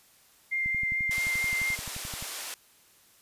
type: tone with vibrato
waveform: sine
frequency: 2101 Hz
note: C7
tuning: 7 cents sharp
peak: -26 dBFS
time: 0.51-1.76 s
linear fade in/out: 20 ms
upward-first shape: sine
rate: 4.5 Hz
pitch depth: 10 cents each way
type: click train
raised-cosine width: 5 ms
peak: -29 dBFS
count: 19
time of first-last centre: 0.66-2.225 s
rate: 11.5 Hz
type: band-pass noise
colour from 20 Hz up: white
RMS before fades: -38 dBFS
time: 1.11-2.54 s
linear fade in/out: 0 ms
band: 470 to 11000 Hz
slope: 12 dB/octave
effects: white hiss -60 dBFS RMS until 3.21 s + resampled to 32000 Hz